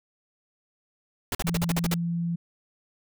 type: noise bursts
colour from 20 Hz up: pink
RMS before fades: -28 dBFS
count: 9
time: 1.32-1.941 s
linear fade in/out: 2 ms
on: 29 ms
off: 45 ms
type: tone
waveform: sine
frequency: 170 Hz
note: F3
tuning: 46 cents flat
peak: -25 dBFS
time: 1.44-2.36 s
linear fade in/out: 10 ms
effects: none